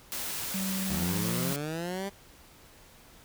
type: noise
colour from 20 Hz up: white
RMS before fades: -35 dBFS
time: 0.12-1.56 s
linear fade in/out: 0 ms
type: tone with pitch glide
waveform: triangle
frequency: 191 to 174.14 Hz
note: G3 to F3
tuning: -45 to -5 cents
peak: -29 dBFS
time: 0.54-1.53 s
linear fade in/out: 5 ms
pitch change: -160 cents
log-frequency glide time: 0.87-1.11 s
type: linear sweep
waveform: 15% pulse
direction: up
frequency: 69.3 to 201.2 Hz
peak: -26 dBFS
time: 0.89-2.1 s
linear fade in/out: 20 ms
effects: pink hiss -55 dBFS RMS until 3.24 s